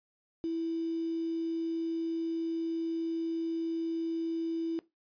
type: tone with quantisation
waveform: sine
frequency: 329.6 Hz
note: E4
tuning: in tune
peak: -30 dBFS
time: 0.44-4.79 s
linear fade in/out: 0 ms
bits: 8
effects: noise-tail reverb RT60 0.2 s tail -18 dB re dry + resampled to 11025 Hz